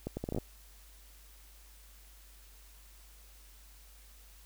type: accelerating click train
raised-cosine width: 2 ms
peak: -22 dBFS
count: 9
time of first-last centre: 0.07-0.384 s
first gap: 100 ms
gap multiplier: 0.7
effects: added 50 Hz sine -55 dBFS peak until 4.45 s + white hiss -60 dBFS RMS until 4.45 s